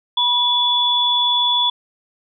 sine tone pair together, 973 / 3433 Hz, B5 / A7, -26 / -43 cents, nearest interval octave + minor seventh, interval 2183 cents, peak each -20 / -15 dBFS, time 0.17-1.7 s, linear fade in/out 5 ms, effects none

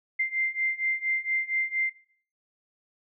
sine beating tone pair, 2088 / 2092.3 Hz, C7 / C7, -4 / -1 cents, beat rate 4.3 Hz, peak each -29 / -27 dBFS, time 0.19-1.9 s, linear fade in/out 10 ms, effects noise-tail reverb RT60 0.5 s tail -19 dB re dry

